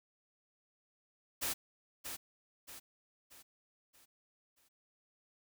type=noise with echo; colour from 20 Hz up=white; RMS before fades=-36 dBFS; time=1.41-1.54 s; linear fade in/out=20 ms; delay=630 ms; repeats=5; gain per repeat=-7 dB; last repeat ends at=4.69 s; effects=none